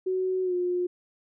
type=tone with pitch glide; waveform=sine; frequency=372.8 to 357.4 Hz; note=F#4 to F4; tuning=+13 to +40 cents; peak=-24 dBFS; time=0.06-0.87 s; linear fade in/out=10 ms; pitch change=-73 cents; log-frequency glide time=0.43-0.54 s; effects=none